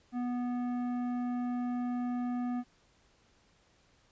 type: tone with tanh clipping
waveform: sine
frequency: 245.3 Hz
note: B3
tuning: 12 cents flat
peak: -33 dBFS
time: 0.12-2.64 s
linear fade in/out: 50 ms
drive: 12 dB
effects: pink hiss -67 dBFS RMS until 4.11 s + resampled to 16000 Hz